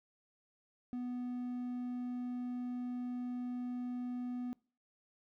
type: tone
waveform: triangle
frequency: 246.9 Hz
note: B3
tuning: in tune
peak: -35 dBFS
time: 0.93-4.53 s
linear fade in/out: 0 ms
effects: noise-tail reverb RT60 0.4 s tail -25 dB re dry